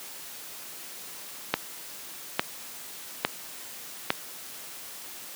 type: click train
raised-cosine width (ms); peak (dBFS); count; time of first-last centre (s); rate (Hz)
0.3; -5; 4; 1.54-4.104; 1.17
effects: white hiss -42 dBFS RMS until 5.35 s + high-pass 150 Hz 12 dB/octave